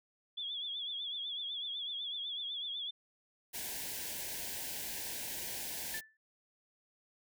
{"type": "tone with vibrato", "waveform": "sine", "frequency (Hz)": 3401, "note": "G#7", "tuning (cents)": 40, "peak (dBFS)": -37, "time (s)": [0.37, 2.91], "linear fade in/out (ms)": 10, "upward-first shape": "triangle", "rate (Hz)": 8, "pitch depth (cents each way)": 91}
{"type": "band-stop noise", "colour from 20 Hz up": "white", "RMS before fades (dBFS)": -41, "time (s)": [3.53, 6.01], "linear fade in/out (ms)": 20, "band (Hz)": [1000, 1500], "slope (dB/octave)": 96}
{"type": "tone with exponential decay", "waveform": "sine", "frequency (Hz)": 1760, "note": "A6", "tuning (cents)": 0, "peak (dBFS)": -37, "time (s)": [5.94, 6.17], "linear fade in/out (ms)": 2, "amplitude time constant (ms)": 50}
{"effects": []}